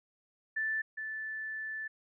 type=tone pair in turn; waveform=sine; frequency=1760 / 1753.1 Hz; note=A6 / A6; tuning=0 / -7 cents; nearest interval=unison; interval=7 cents; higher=first; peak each=-30 / -36 dBFS; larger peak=first; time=0.56-0.82 / 0.97-1.88 s; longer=second; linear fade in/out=10 ms; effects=none